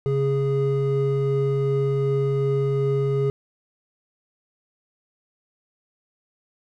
triangle tone pair together, 136.92 / 413.4 Hz, C#3 / G#4, -21 / -8 cents, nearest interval octave + perfect fifth, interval 1913 cents, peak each -20 dBFS, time 0.06-3.3 s, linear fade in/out 0 ms, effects none

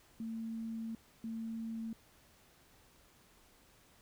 sine tone bursts at uneven times, 225.5 Hz, A3, 43 cents sharp, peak -38 dBFS, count 2, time 0.2-0.95 / 1.24-1.93 s, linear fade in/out 2 ms, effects pink hiss -65 dBFS RMS until 4.01 s

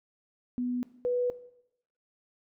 sine tone pair in turn, 246.9 / 492.2 Hz, B3 / B4, 0 / -6 cents, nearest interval octave, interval 1194 cents, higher second, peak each -28 / -25 dBFS, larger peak second, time 0.58-0.83 / 1.05-1.3 s, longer neither, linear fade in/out 0 ms, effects noise-tail reverb RT60 0.8 s tail -17 dB re dry

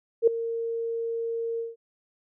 sine tone with ADSR envelope, 460 Hz, A#4, 23 cents flat, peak -12 dBFS, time 0.22-1.76 s, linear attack 53 ms, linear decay 4 ms, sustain -15 dB, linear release 170 ms, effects none

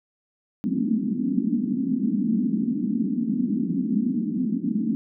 pink band-pass noise, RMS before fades -24 dBFS, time 0.64-4.95 s, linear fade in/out 0 ms, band 200 to 270 Hz, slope 48 dB/octave, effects none

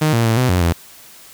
sawtooth tone with pitch steps, 154.5 / 116.1 / 113.1 / 126.9 / 90.4 / 84.6 Hz, D#3 / A#2 / A2 / B2 / F#2 / E2, -12 / -7 / +48 / +47 / -40 / +45 cents, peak -9 dBFS, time 0.01-0.73 s, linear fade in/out 10 ms, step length 120 ms, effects white hiss -42 dBFS RMS until 1.33 s

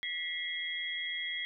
sine tone cluster, 1951 / 2117 / 3306 Hz, B6 / C7 / G#7, -22 / +20 / -9 cents, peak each -38 / -40 / -37 dBFS, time 0.03-1.45 s, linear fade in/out 0 ms, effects none

